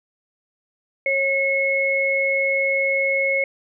sine tone pair together, 545 / 2180 Hz, C#5 / C#7, -29 / -29 cents, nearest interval 2 octaves, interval 2400 cents, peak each -22 / -19 dBFS, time 1.06-3.44 s, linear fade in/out 2 ms, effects none

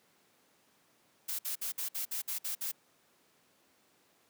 blue noise bursts, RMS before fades -36 dBFS, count 9, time 1.28-2.718 s, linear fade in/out 10 ms, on 110 ms, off 56 ms, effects pink hiss -68 dBFS RMS until 4.29 s + high-pass 200 Hz 12 dB/octave

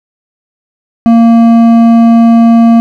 sine tone with hard clipping, 230.8 Hz, A#3, 17 cents flat, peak -3 dBFS, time 1.06-2.8 s, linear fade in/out 0 ms, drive 8 dB, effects none

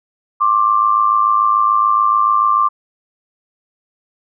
sine tone pair together, 1066 / 1172.9 Hz, C6 / D6, +32 / -3 cents, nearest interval major second, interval 165 cents, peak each -15 / -12 dBFS, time 0.4-2.69 s, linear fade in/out 20 ms, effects none

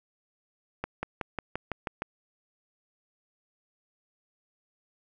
accelerating click train, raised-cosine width 0.5 ms, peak -16 dBFS, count 8, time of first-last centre 0.84-2.021 s, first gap 190 ms, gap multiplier 0.96, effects none

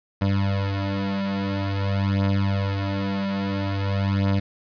25% pulse beating tone pair, 98 / 98.49 Hz, G2 / G2, 0 / +9 cents, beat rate 0.49 Hz, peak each -22 / -20 dBFS, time 0.21-4.4 s, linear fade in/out 10 ms, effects resampled to 11025 Hz + 8-bit

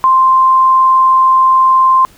sine tone, 1046.5 Hz, C6, in tune, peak -5 dBFS, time 0.04-2.05 s, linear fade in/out 0 ms, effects pink hiss -44 dBFS RMS until 2.17 s

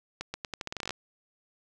accelerating click train, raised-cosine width 0.2 ms, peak -17 dBFS, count 14, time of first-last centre 0.21-0.907 s, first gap 130 ms, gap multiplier 0.83, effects none

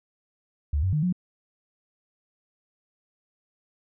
sine tone with pitch steps, 73.1 / 93.7 / 151.6 / 179.9 Hz, D2 / F#2 / D#3 / F#3, -7 / +22 / -45 / -48 cents, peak -21 dBFS, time 0.73-1.126 s, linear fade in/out 5 ms, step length 99 ms, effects none

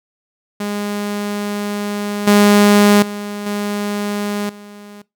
sawtooth tone with level steps, 205.5 Hz, G#3, 18 cents flat, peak -16 / -4 / -20 / -15 / -31 dBFS, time 0.6-5.02 s, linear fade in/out 5 ms, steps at 2.27 / 3.02 / 3.46 / 4.49 s, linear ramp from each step 5 ms, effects noise-tail reverb RT60 0.2 s tail -21 dB re dry

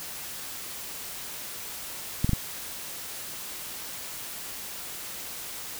clicks, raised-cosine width 5 ms, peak -11 dBFS, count 3, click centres 2.245 / 2.293 / 2.333 s, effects white hiss -38 dBFS RMS until 5.79 s

